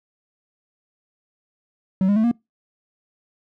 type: tone with pitch steps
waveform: triangle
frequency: 188.8 / 203.5 / 219.4 / 236.5 Hz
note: F#3 / G#3 / A3 / A#3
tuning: +35 / -35 / -5 / +25 cents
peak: -13 dBFS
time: 2.01-2.314 s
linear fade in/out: 2 ms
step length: 76 ms
effects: noise-tail reverb RT60 0.2 s tail -24 dB re dry